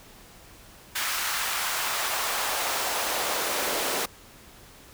pink noise with high-pass filter sweep, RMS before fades -28 dBFS, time 0.95-4.06 s, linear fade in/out 10 ms, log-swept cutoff 1400 to 410 Hz, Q 1.2, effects pink hiss -50 dBFS RMS until 4.93 s

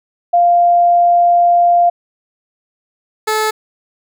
sine / 15% pulse tone pair in turn, 697 / 433.1 Hz, F5 / A4, -4 / -27 cents, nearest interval minor sixth, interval 823 cents, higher first, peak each -7 dBFS, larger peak neither, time 0.33-1.9 / 3.27-3.51 s, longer first, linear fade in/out 10 ms, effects none

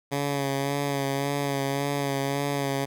10% pulse tone with vibrato, 140 Hz, C#3, 18 cents sharp, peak -17 dBFS, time 0.11-2.86 s, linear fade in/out 20 ms, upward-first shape sine, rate 1.8 Hz, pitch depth 32 cents each way, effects none

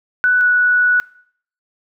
sine tone pair in turn, 1488 / 1473.5 Hz, F#6 / F#6, +9 / -8 cents, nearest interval unison, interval 17 cents, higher first, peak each -10 / -10 dBFS, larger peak neither, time 0.24-0.41 / 0.41-1 s, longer second, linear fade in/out 0 ms, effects noise-tail reverb RT60 0.6 s tail -22 dB re dry

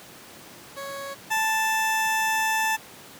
20% pulse tone pair in turn, 554.4 / 880.1 Hz, C#5 / A5, 0 / 0 cents, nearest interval minor sixth, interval 800 cents, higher second, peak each -28 / -17 dBFS, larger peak second, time 0.76-1.15 / 1.3-2.77 s, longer second, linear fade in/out 20 ms, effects pink hiss -45 dBFS RMS until 3.19 s + high-pass 150 Hz 12 dB/octave

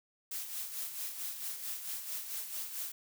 blue noise with tremolo, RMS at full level -38 dBFS, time 0.31-2.92 s, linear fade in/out 5 ms, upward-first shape sine, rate 4.5 Hz, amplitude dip 55%, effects none

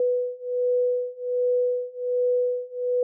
sine beating tone pair, 493.9 / 495.2 Hz, B4 / B4, 0 / +5 cents, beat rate 1.3 Hz, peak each -25 / -24 dBFS, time 0-3.03 s, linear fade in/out 2 ms, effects none

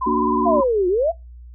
sine tone with vibrato, 1012 Hz, B5, 42 cents sharp, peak -20 dBFS, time 0.01-0.64 s, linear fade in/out 10 ms, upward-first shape sine, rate 19 Hz, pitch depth 61 cents each way
sine chord, Bb augmented, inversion none, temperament equal, 233.1 / 293.7 / 370 Hz, Bb3 / D4 / F#4, 0 / 0 / 0 cents, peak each -22 dBFS, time 0.06-0.61 s, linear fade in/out 10 ms
sine exponential two-way sweep, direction down then up, 722 to 349.2 to 709 Hz, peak -15 dBFS, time 0.45-1.12 s, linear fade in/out 20 ms, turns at 0.88 s
effects noise-tail reverb RT60 0.2 s tail -22 dB re dry + added 60 Hz sine -37 dBFS peak until 1.54 s

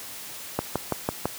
click train, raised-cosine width 1 ms, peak -9 dBFS, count 5, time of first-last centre 0.59-1.256 s, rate 6.01 Hz, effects white hiss -39 dBFS RMS until 1.38 s + high-pass 80 Hz 12 dB/octave

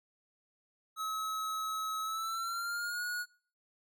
square tone with pitch glide, 1286 to 1451.8 Hz, E6 to F#6, -43 to -33 cents, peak -35 dBFS, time 0.96-3.26 s, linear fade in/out 50 ms, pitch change +210 cents, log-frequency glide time 2.01-3.03 s, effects noise-tail reverb RT60 0.5 s tail -23 dB re dry

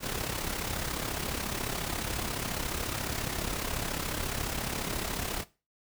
pink noise with amplitude modulation, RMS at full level -31 dBFS, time 0-5.45 s, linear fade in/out 50 ms, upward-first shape sine, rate 34.3 Hz, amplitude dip 60%, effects noise-tail reverb RT60 0.3 s tail -18 dB re dry

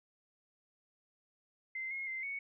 sine tone with pitch steps, 2076 / 2156 / 2079 / 2221 Hz, C7 / C#7 / C7 / C#7, -14 / -49 / -12 / +3 cents, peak -37 dBFS, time 1.75-2.39 s, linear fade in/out 5 ms, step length 160 ms, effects none

